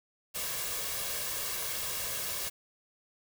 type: noise with comb filter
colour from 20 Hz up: white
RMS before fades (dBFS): -35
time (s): 0.34-2.5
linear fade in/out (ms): 20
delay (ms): 1.8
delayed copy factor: +0.55
effects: none